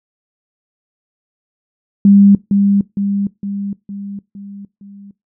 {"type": "tone with echo", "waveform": "sine", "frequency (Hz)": 200, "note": "G3", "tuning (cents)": 35, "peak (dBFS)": -4, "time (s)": [2.05, 2.35], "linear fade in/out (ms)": 2, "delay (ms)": 460, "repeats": 6, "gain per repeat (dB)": -5, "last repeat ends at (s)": 5.11, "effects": ["noise-tail reverb RT60 0.2 s tail -21 dB re dry"]}